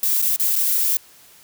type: noise with dropouts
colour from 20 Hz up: violet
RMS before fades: -19 dBFS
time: 0.03-0.97 s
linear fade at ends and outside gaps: 2 ms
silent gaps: 0.218-0.223 / 0.362-0.397 / 0.557-0.561 s
effects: white hiss -49 dBFS RMS until 1.43 s